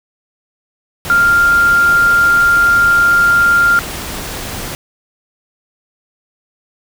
sine tone in noise, 1396.9 Hz, F6, in tune, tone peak -7 dBFS, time 1.1-3.79 s, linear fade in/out 0 ms, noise pink, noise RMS -24 dBFS, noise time 1.05-4.75 s, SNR +14 dB, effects none

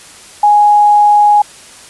sine tone, 830.6 Hz, G#5, in tune, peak -4 dBFS, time 0.43-1.42 s, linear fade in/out 5 ms, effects white hiss -36 dBFS RMS until 1.89 s + resampled to 24000 Hz

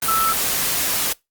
sine tone in noise, 1318.5 Hz, E6, in tune, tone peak -17 dBFS, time 0.08-0.33 s, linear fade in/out 5 ms, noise white, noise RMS -21 dBFS, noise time 0.02-1.13 s, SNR +1 dB, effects noise-tail reverb RT60 0.2 s tail -24 dB re dry + Opus 32 kbps

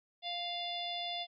harmonic tone, 698.5 Hz, F5, in tune, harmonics 1 / 3 / 4 / 5 / 6 / 7, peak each -40 / -48 / -47 / -39 / -52 / -49 dBFS, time 0.22-1.27 s, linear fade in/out 50 ms, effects none

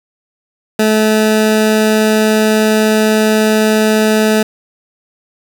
20% pulse tone, 216.4 Hz, A3, 29 cents flat, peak -4 dBFS, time 0.79-4.43 s, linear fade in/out 5 ms, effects 7-bit

